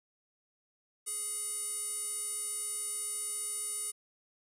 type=tone with band-pass filter; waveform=square; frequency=417.6 Hz; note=G#4; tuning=10 cents sharp; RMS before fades=-37 dBFS; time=1.06-3.92 s; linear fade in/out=20 ms; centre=9500 Hz; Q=9.5; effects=none